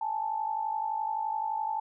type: tone pair together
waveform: sine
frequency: 830.6 / 882.3 Hz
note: G#5 / A5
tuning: 0 / +5 cents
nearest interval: minor second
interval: 105 cents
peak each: -34 / -30 dBFS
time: 0.01-1.8 s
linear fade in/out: 5 ms
effects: none